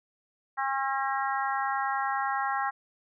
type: harmonic tone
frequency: 270.2 Hz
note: C#4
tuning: 44 cents flat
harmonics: 3 / 4 / 5 / 6 / 7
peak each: -30 / -32 / -34 / -36 / -37 dBFS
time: 0.57-2.71 s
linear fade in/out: 20 ms
effects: none